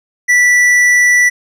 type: tone with tanh clipping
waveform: sine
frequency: 1964 Hz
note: B6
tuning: 10 cents flat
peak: -8 dBFS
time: 0.28-1.3 s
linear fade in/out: 20 ms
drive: 10 dB
effects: none